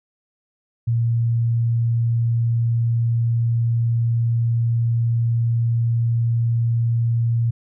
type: tone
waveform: sine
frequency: 116.54 Hz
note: A#2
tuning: in tune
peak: -16 dBFS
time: 0.87-7.51 s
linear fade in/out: 10 ms
effects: none